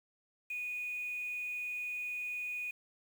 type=tone with quantisation; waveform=sine; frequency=2471 Hz; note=D#7; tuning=13 cents flat; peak=-36 dBFS; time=0.5-2.71 s; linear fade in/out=5 ms; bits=9; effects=none